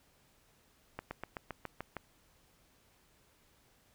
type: slowing click train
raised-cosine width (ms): 0.5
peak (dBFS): -24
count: 8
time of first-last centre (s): 0.99-1.967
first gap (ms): 120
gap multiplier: 1.05
effects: pink hiss -68 dBFS RMS until 3.94 s